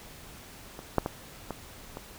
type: clicks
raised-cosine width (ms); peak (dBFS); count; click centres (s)
1; -25 / -8 / -15 / -19 / -23; 5; 0.791 / 0.983 / 1.061 / 1.507 / 1.971
effects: pink hiss -48 dBFS RMS until 2.18 s